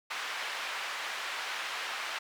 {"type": "band-pass noise", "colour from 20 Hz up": "white", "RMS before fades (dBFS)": -37, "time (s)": [0.1, 2.19], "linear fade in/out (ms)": 10, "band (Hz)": [880, 2500], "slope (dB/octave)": 12, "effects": []}